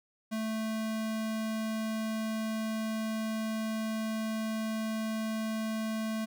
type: tone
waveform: square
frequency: 220 Hz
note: A3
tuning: in tune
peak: -32 dBFS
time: 0.31-6.26 s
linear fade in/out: 20 ms
effects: none